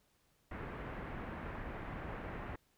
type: low-pass noise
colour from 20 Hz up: pink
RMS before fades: -44 dBFS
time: 0.51-2.56 s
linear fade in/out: 5 ms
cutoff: 2100 Hz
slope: 24 dB/octave
effects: pink hiss -74 dBFS RMS until 2.77 s